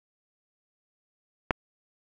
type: clicks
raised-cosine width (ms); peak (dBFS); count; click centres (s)
0.5; -6 / -24; 2; 1.508 / 1.511
effects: none